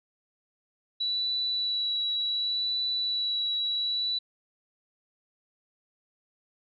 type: tone with vibrato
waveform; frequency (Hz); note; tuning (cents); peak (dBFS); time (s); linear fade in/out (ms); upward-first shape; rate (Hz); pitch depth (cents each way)
sine; 3934; B7; -7; -26; 1-4.19; 10; sine; 0.68; 14
effects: none